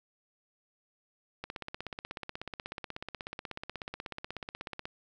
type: click train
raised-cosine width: 0.3 ms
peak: -22 dBFS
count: 57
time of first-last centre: 1.44-4.855 s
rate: 16.4 Hz
effects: none